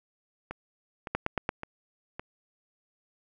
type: two click trains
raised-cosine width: 0.5 ms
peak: -21 / -12 dBFS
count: 4 / 4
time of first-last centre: 0.51-2.195 / 1.15-1.491 s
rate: 1.78 / 8.79 Hz
effects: none